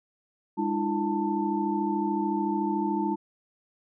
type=tone cluster; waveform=sine; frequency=204.3 / 304.3 / 338 / 888 Hz; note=G#3 / D#4 / E4 / A5; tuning=-28 / -38 / +43 / +16 cents; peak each=-30 dBFS; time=0.57-3.16 s; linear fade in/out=20 ms; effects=none